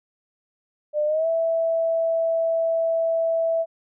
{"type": "tone with pitch glide", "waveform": "sine", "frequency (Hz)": [600, 658.1], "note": ["D5", "E5"], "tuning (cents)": [37, -3], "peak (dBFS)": -19, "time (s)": [0.93, 3.66], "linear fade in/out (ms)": 50, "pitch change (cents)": 160, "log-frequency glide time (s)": [1.06, 1.27], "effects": []}